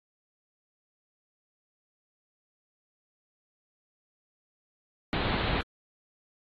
pink low-pass noise, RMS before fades -29 dBFS, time 5.13-5.61 s, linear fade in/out 0 ms, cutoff 4200 Hz, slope 96 dB/octave, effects AAC 32 kbps

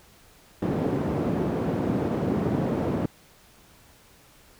white band-pass noise, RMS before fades -26 dBFS, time 0.62-3.06 s, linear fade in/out 5 ms, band 120 to 340 Hz, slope 12 dB/octave, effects pink hiss -55 dBFS RMS until 4.59 s

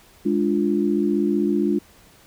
sine chord, D diminished, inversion second, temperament equal, 207.7 / 293.7 / 349.2 Hz, Ab3 / D4 / F4, 0 / 0 / 0 cents, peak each -22 dBFS, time 0.25-1.79 s, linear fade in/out 10 ms, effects pink hiss -52 dBFS RMS until 2.26 s

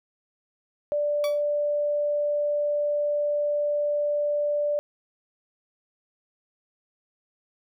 sine tone, 587.3 Hz, D5, in tune, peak -22 dBFS, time 0.92-4.79 s, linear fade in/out 0 ms
15% pulse tone with exponential decay, 1143 Hz, D6, 47 cents flat, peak -23 dBFS, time 1.24-1.42 s, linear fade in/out 1 ms, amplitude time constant 38 ms
effects none

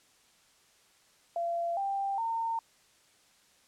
sine tone with pitch steps, 683 / 789.1 / 911.7 Hz, F5 / G5 / A#5, -39 / +11 / -39 cents, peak -29 dBFS, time 1.36-2.59 s, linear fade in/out 2 ms, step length 410 ms, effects white hiss -64 dBFS RMS until 3.67 s + low-pass 9000 Hz 12 dB/octave

